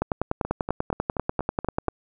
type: two click trains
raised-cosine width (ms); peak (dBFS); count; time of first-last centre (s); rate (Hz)
1; -15 / -9; 7 / 20; 0.45-1.885 / 0.02-1.883; 4.18 / 10.2
effects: none